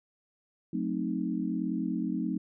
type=chord; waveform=sine; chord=F# diminished seventh; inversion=none; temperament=equal with one note detuned; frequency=182.77 / 220 / 261.6 / 311.1 Hz; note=F#3 / A3 / C4 / Eb4; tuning=-21 / 0 / 0 / 0 cents; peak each=-34 dBFS; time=0.73-2.38 s; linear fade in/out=5 ms; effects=none